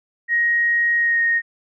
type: tone with pitch glide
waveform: sine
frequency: 1881 to 1859.4 Hz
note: A#6 to A#6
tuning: +15 to -5 cents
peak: -15 dBFS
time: 0.28-1.42 s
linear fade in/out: 50 ms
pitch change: -20 cents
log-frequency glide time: 0.96-1.21 s
effects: none